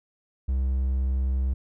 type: tone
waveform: triangle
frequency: 65.4 Hz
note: C2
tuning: in tune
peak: -20 dBFS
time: 0.48-1.54 s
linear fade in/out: 10 ms
effects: none